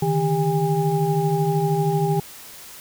sine tone cluster, 145.2 / 158.1 / 397.9 / 814 Hz, D3 / D#3 / G4 / G#5, -19 / +28 / +26 / -35 cents, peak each -26 / -21 / -23 / -25 dBFS, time 0.02-2.2 s, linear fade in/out 5 ms, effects white hiss -41 dBFS RMS until 2.8 s

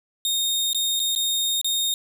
sawtooth tone with dropouts, 3692 Hz, A#7, 17 cents flat, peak -18 dBFS, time 0.25-1.94 s, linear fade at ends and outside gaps 1 ms, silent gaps 0.731-0.747 / 0.995-1 / 1.151-1.16 / 1.614-1.645 s, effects none

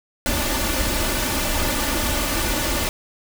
pink noise with comb filter, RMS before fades -22 dBFS, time 0.26-2.89 s, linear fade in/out 0 ms, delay 3.4 ms, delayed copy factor +0.65, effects none

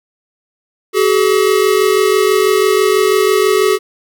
square tone pair together, 380 / 426.1 Hz, F#4 / G#4, +46 / +44 cents, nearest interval major second, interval 198 cents, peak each -13 dBFS, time 0.93-3.79 s, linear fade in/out 50 ms, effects 8-bit

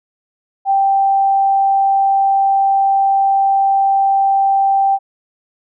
sine tone, 784 Hz, G5, in tune, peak -10 dBFS, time 0.65-4.99 s, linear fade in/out 50 ms, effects none

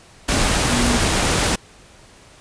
sine tone in noise, 241.4 Hz, B3, 39 cents flat, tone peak -20 dBFS, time 0.69-0.97 s, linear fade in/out 10 ms, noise pink, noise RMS -18 dBFS, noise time 0.28-1.56 s, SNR -5 dB, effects pink hiss -47 dBFS RMS until 2.4 s + resampled to 22050 Hz

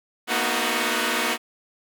5% pulse chord, B major seventh, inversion third, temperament equal with one note detuned, 228.5 / 246.9 / 311.1 / 370 Hz, A#3 / B3 / D#4 / F#4, -34 / 0 / 0 / 0 cents, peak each -16 dBFS, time 0.27-1.38 s, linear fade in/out 50 ms, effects none

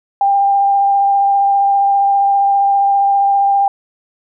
sine tone with vibrato, 796 Hz, G5, 26 cents sharp, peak -9 dBFS, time 0.21-3.68 s, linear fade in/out 2 ms, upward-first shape triangle, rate 15 Hz, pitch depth 14 cents each way, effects none

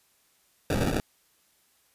white noise with sample-and-hold, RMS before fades -26 dBFS, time 0.7-1 s, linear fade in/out 2 ms, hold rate 1050 Hz, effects white hiss -66 dBFS RMS until 1.94 s + resampled to 32000 Hz

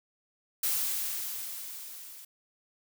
blue noise with level ramp, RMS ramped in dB -28 to -48 dBFS, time 0.63-2.25 s, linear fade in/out 5 ms, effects none

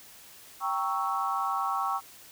sine chord, G diminished seventh, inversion none, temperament equal, 784 / 932.3 / 1108.7 / 1318.5 Hz, G5 / Bb5 / Db6 / Fb6, 0 / 0 / 0 / 0 cents, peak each -32 / -36 / -30 / -33 dBFS, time 0.6-2.01 s, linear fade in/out 50 ms, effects white hiss -51 dBFS RMS until 2.31 s

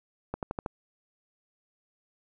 accelerating click train, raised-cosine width 1 ms, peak -18 dBFS, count 5, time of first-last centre 0.34-0.662 s, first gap 88 ms, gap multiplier 0.94, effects none

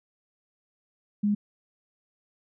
sine tone, 206.4 Hz, G#3, 10 cents flat, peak -21 dBFS, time 1.23-1.35 s, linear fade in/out 10 ms, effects none

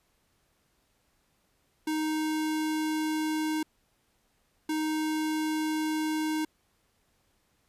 square tone pair in turn, 311.1 / 311.1 Hz, D#4 / D#4, 0 / 0 cents, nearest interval unison, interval 0 cents, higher neither, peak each -28 dBFS, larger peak neither, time 1.87-3.63 / 4.69-6.45 s, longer neither, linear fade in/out 5 ms, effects pink hiss -71 dBFS RMS until 7.68 s + resampled to 32000 Hz

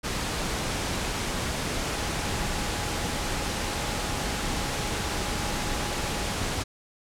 sine tone in noise, 830.6 Hz, G#5, in tune, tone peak -40 dBFS, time 1.92-6.35 s, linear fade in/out 20 ms, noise pink, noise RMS -29 dBFS, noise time 0.03-6.64 s, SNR -14 dB, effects low-pass 9000 Hz 12 dB/octave

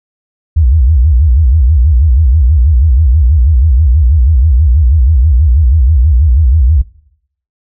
sine tone with vibrato, 69.3 Hz, C#2, in tune, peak -4 dBFS, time 0.56-6.82 s, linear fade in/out 10 ms, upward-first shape sine, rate 6.2 Hz, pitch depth 300 cents each way, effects noise-tail reverb RT60 0.7 s tail -20 dB re dry

